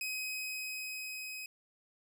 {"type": "tone with level ramp", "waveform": "sawtooth", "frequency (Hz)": 2527, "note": "D#7", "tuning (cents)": 26, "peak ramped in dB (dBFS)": [-32, -38], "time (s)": [0.01, 1.46], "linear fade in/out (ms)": 2, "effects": []}